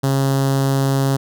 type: tone with notch filter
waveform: sawtooth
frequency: 136.2 Hz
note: C#3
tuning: 30 cents flat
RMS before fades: -17 dBFS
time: 0.03-1.17 s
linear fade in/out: 10 ms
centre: 2300 Hz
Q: 1.1
effects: none